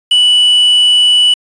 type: tone with quantisation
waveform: triangle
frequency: 2960 Hz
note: F#7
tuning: in tune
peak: -4 dBFS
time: 0.11-1.34 s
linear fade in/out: 5 ms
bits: 5
effects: resampled to 22050 Hz